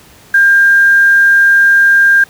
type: tone with quantisation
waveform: sine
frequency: 1600 Hz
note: G6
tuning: 35 cents sharp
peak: -4 dBFS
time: 0.34-2.24 s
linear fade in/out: 5 ms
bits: 5
effects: pink hiss -41 dBFS RMS until 2.29 s + high-pass 60 Hz 12 dB/octave